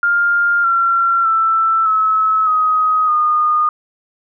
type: tone with pitch steps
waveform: sine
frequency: 1403 / 1365.4 / 1328.9 / 1293.3 / 1258.6 / 1224.9 Hz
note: F6 / F6 / E6 / E6 / D#6 / D#6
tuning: +8 / -40 / +14 / -33 / +19 / -27 cents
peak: -11 dBFS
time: 0.03-3.69 s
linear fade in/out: 2 ms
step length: 610 ms
effects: none